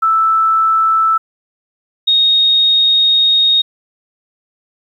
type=tone pair in turn; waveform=sine; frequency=1318.5 / 3729 Hz; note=E6 / A#7; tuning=0 / 0 cents; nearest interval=octave + tritone; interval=1800 cents; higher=second; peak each=-9 / -8 dBFS; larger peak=second; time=0.02-1.18 / 2.07-3.62 s; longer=second; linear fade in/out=10 ms; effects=8-bit